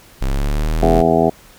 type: exponential sweep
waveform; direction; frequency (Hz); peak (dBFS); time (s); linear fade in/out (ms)
square; up; 32.7 to 43.65; -16; 0.21-1.02; 10
type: harmonic tone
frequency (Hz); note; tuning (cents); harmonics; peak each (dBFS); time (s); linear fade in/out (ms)
82.41; E2; 0; 1 / 2 / 3 / 4 / 5 / 6 / 7 / 8 / 9 / 10; -29 / -20 / -19 / -21 / -17 / -23 / -28 / -17 / -19 / -27; 0.82-1.3; 10
effects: pink hiss -45 dBFS RMS until 1.58 s